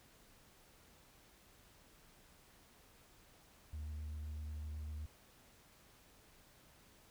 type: tone with vibrato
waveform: sine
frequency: 76 Hz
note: D#2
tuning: 40 cents flat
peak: -39 dBFS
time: 3.73-5.06 s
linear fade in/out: 5 ms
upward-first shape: sine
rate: 7.9 Hz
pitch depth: 10 cents each way
effects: tanh soft clip ceiling -41 dBFS + pink hiss -65 dBFS RMS until 7.1 s